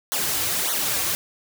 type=noise with flanger; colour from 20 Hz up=white; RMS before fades=-24 dBFS; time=0.12-1.15 s; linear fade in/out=0 ms; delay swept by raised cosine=0.39 to 4.89 ms; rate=1.7 Hz; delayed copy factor=-0.9; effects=none